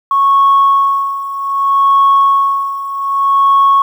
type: tone with tremolo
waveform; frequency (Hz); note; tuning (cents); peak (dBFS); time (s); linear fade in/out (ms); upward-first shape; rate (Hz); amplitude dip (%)
sine; 1103; C#6; -9; -4; 0.11-3.82; 2; sine; 0.64; 80
effects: tanh soft clip ceiling -2 dBFS + 7-bit